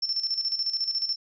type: tone with tremolo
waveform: sine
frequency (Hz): 5370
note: E8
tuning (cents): +31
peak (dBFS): -23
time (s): 0.02-1.16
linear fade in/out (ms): 10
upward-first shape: square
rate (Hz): 14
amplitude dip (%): 65
effects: resampled to 16000 Hz